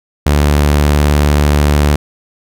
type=tone with vibrato; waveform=sawtooth; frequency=73.42 Hz; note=D2; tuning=in tune; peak=-4 dBFS; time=0.26-1.96 s; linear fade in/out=5 ms; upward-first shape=sine; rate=19 Hz; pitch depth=37 cents each way; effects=none